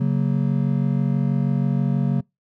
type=chord; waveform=triangle; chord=F# major; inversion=second; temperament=just; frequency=138.75 / 185 / 231.2 Hz; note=C#3 / F#3 / A#3; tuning=+2 / 0 / -14 cents; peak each=-18 / -21 / -23 dBFS; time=0-2.21 s; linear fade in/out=10 ms; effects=noise-tail reverb RT60 0.2 s tail -26 dB re dry